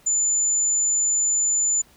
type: tone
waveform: sine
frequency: 7040 Hz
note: A8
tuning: in tune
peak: -18 dBFS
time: 0.06-1.82 s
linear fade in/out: 10 ms
effects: pink hiss -55 dBFS RMS until 1.96 s